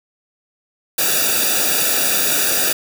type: noise with comb filter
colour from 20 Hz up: white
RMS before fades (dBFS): -17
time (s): 0.98-2.73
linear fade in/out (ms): 5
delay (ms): 0.95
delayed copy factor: -1
effects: none